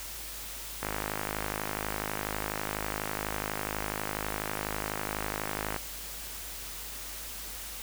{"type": "click train", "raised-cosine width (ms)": 0.5, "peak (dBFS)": -16, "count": 258, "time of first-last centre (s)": [0.83, 5.763], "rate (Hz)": 52.1, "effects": ["added 50 Hz sine -47 dBFS peak until 7.82 s", "white hiss -41 dBFS RMS until 7.82 s"]}